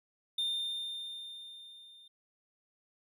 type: tone with level ramp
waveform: triangle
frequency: 3617 Hz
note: A7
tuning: 47 cents sharp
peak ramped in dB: -28 to -53 dBFS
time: 0.38-2.08 s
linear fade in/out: 5 ms
effects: none